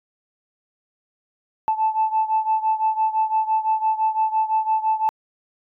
sine beating tone pair, 874 / 879.9 Hz, A5 / A5, -12 / 0 cents, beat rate 5.9 Hz, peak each -19 / -22 dBFS, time 1.68-5.09 s, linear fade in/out 0 ms, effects tanh soft clip ceiling -11 dBFS

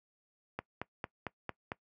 click train, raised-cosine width 0.5 ms, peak -21 dBFS, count 6, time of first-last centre 0.59-1.719 s, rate 4.43 Hz, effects noise-tail reverb RT60 0.1 s tail -21 dB re dry + high-pass 80 Hz 12 dB/octave

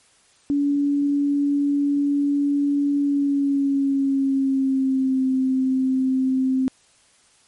sine tone with pitch glide, 285.1 to 261.4 Hz, C#4 to C4, +49 to -1 cents, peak -17 dBFS, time 0.5-6.68 s, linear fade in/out 0 ms, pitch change -150 cents, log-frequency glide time 2.98-5.26 s, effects white hiss -57 dBFS RMS until 7.47 s + MP3 48 kbps

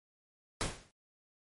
pink noise with exponential decay, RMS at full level -30 dBFS, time 0.61-0.91 s, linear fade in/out 0 ms, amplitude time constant 65 ms, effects MP3 48 kbps

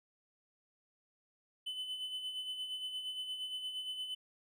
triangle tone with tremolo, 3021 Hz, F#7, 35 cents sharp, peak -35 dBFS, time 1.66-4.15 s, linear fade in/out 10 ms, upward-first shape sine, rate 8.6 Hz, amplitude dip 50%, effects none

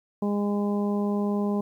harmonic tone, 204.5 Hz, G#3, 26 cents flat, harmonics 1 / 2 / 3 / 4 / 5, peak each -24 / -30 / -36 / -38 / -39 dBFS, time 0.22-1.61 s, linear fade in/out 5 ms, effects 10-bit

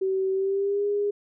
sine tone with pitch glide, 381.7 to 409.1 Hz, G4 to G#4, -46 to -26 cents, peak -22 dBFS, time 0.01-1.11 s, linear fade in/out 10 ms, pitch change +120 cents, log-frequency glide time 0.32-0.86 s, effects none

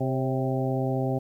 harmonic tone with a mistuned harmonic, 130.81 Hz, C3, in tune, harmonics 1 / 2 / 3 / 4 / 5 / 6, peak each -27 / -30 / -32 / -33 / -34 / -35 dBFS, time 0-1.19 s, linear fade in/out 10 ms, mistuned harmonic 4, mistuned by +45 cents, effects 10-bit

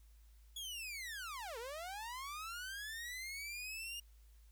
sawtooth linear two-way sweep, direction down then up, 3400 to 439.5 to 2851 Hz, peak -40 dBFS, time 0.56-4 s, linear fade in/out 5 ms, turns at 1.58 s, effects added 54 Hz sine -59 dBFS peak until 4.51 s + white hiss -74 dBFS RMS until 4.51 s

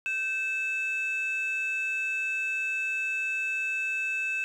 sine tone pair together, 1543 / 2623 Hz, G6 / E7, -28 / -9 cents, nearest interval major sixth, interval 919 cents, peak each -33 / -26 dBFS, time 0.06-4.44 s, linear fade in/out 0 ms, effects tanh soft clip ceiling -24 dBFS + 10-bit

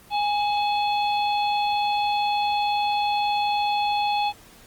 harmonic tone with a mistuned harmonic, 856 Hz, A5, 48 cents flat, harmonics 1 / 3 / 4 / 5, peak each -21 / -31 / -33 / -35 dBFS, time 0.1-4.33 s, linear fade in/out 50 ms, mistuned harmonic 1, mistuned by -62 cents, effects pink hiss -50 dBFS RMS until 4.66 s + Opus 24 kbps

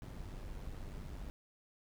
brown noise with amplitude modulation, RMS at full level -43 dBFS, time 0.02-1.3 s, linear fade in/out 0 ms, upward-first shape sine, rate 98.1 Hz, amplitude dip 50%, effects none

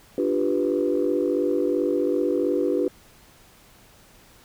sine chord, G dominant seventh, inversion second, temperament equal, 293.7 / 349.2 / 392 / 493.9 Hz, D4 / F4 / G4 / B4, 0 / 0 / 0 / 0 cents, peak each -25 dBFS, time 0.18-2.88 s, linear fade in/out 2 ms, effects tanh soft clip ceiling -11 dBFS + pink hiss -53 dBFS RMS until 4.44 s

